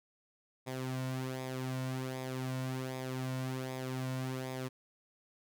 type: tone with flanger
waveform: sawtooth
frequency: 129.7 Hz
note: C3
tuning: 15 cents flat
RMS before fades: -38 dBFS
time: 0.66-4.69 s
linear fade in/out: 20 ms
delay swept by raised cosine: 0.68 to 2.48 ms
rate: 1.3 Hz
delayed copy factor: -0.6
effects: none